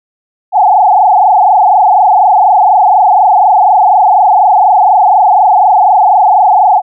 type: tone with frequency modulation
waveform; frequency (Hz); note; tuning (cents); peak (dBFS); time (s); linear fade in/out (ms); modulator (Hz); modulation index
sine; 794; G5; +22; -3; 0.52-6.82; 50; 24.1; 3.3
effects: none